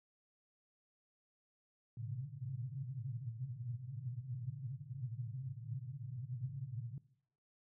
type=band-pass noise; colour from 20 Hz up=white; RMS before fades=-44 dBFS; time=1.97-6.98 s; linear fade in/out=2 ms; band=110 to 140 Hz; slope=96 dB/octave; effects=noise-tail reverb RT60 0.7 s tail -20 dB re dry